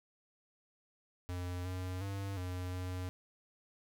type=tone with pitch steps; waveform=square; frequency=89.4 / 91.8 / 98.5 / 90.7 / 91.3 Hz; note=F2 / F#2 / G2 / F#2 / F#2; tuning=+41 / -13 / +9 / -34 / -23 cents; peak=-38 dBFS; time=1.29-3.09 s; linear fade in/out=0 ms; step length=360 ms; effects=none